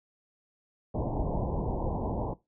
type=low-pass noise; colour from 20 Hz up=pink; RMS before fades=-31 dBFS; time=0.94-2.34 s; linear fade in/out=10 ms; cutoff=980 Hz; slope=96 dB/octave; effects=noise-tail reverb RT60 0.2 s tail -18 dB re dry